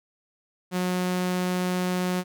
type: tone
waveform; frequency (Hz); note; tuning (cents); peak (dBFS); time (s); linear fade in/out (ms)
sawtooth; 181.5; F#3; -33; -20; 0.71-2.24; 50
effects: none